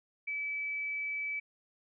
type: tone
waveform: sine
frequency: 2300 Hz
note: D7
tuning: 37 cents flat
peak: -33 dBFS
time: 0.27-1.4 s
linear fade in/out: 10 ms
effects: none